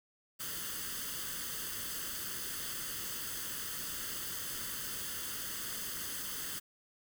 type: noise with comb filter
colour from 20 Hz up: white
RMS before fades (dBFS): -40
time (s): 0.39-6.6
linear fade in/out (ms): 20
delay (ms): 0.63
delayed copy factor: +0.7
effects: none